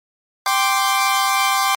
sawtooth chord, G suspended fourth, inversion none, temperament equal, 784 / 1046.5 / 1174.7 Hz, G5 / C6 / D6, 0 / 0 / 0 cents, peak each -16 dBFS, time 0.46-1.75 s, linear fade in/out 2 ms, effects MP3 64 kbps

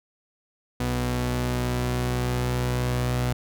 sawtooth tone pair together, 61.67 / 123.47 Hz, B1 / B2, -2 / 0 cents, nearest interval octave, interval 1202 cents, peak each -25 / -20 dBFS, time 0.8-3.33 s, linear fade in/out 5 ms, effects none

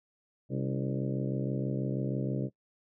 harmonic tone with a mistuned harmonic, 66.2 Hz, C2, 21 cents sharp, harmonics 2 / 3 / 4 / 5 / 6 / 7 / 8 / 9, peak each -32 / -36 / -38 / -40 / -42 / -43 / -44 / -45 dBFS, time 0.49-2.5 s, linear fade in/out 50 ms, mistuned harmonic 4, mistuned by +99 cents, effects noise-tail reverb RT60 0.1 s tail -20 dB re dry

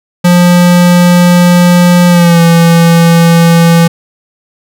square tone with pitch glide, 176.4 to 168.05 Hz, F3 to E3, +18 to +34 cents, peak -3 dBFS, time 0.24-3.88 s, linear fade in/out 10 ms, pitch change -84 cents, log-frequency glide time 2.08-2.41 s, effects none

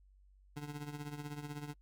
25% pulse tone with tremolo, 146.83 Hz, D3, in tune, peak -35 dBFS, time 0.56-1.74 s, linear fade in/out 10 ms, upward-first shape triangle, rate 16 Hz, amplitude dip 75%, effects noise-tail reverb RT60 0.1 s tail -25 dB re dry + added 48 Hz sine -61 dBFS peak until 1.81 s

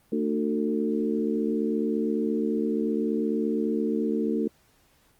harmonic tone with a mistuned harmonic, 74.7 Hz, D2, 30 cents sharp, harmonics 3 / 4 / 5 / 6, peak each -27 / -29 / -31 / -30 dBFS, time 0.12-4.48 s, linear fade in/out 5 ms, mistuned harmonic 5, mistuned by -28 cents, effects pink hiss -63 dBFS RMS until 5.19 s + Opus 32 kbps

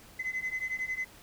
sine beating tone pair, 2028 / 2039 Hz, B6 / C7, +45 / -45 cents, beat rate 11 Hz, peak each -34 / -33 dBFS, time 0.19-1.05 s, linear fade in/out 10 ms, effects tanh soft clip ceiling -27 dBFS + pink hiss -54 dBFS RMS until 1.22 s

